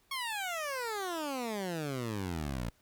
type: exponential sweep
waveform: 15% pulse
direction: down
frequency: 1112 to 55.3 Hz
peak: -28 dBFS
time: 0.11-2.7 s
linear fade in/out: 5 ms
effects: pink hiss -69 dBFS RMS until 2.81 s